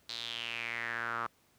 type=tone with band-pass filter sweep; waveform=sawtooth; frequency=116.54 Hz; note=A#2; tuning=in tune; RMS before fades=-38 dBFS; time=0.09-1.27 s; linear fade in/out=5 ms; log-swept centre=4200 to 1200 Hz; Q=5.3; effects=pink hiss -68 dBFS RMS until 1.58 s + high-pass 60 Hz 12 dB/octave